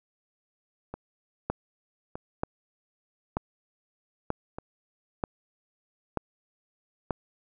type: two click trains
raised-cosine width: 1 ms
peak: -22 / -13 dBFS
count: 4 / 7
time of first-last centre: 0.94-4.585 / 1.5-7.107 s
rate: 0.823 / 1.07 Hz
effects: none